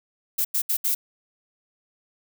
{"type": "noise bursts at uneven times", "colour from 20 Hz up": "violet", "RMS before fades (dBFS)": -23, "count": 4, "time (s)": [[0.38, 0.45], [0.54, 0.62], [0.69, 0.77], [0.84, 0.95]], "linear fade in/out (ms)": 10, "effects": []}